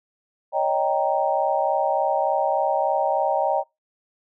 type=chord; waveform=sine; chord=Eb dominant seventh; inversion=third; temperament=equal with one note detuned; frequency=558.9 / 622.3 / 784 / 932.3 Hz; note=Db5 / Eb5 / G5 / Bb5; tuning=+14 / 0 / 0 / 0 cents; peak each=-25 / -24 / -23 / -26 dBFS; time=0.52-3.64 s; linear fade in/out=50 ms; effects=noise-tail reverb RT60 0.2 s tail -23 dB re dry